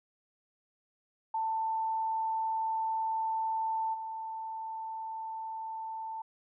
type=tone with level steps; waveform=sine; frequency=889 Hz; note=A5; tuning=18 cents sharp; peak=-29 / -36 dBFS; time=1.34-6.22 s; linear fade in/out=5 ms; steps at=3.93 s; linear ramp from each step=20 ms; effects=none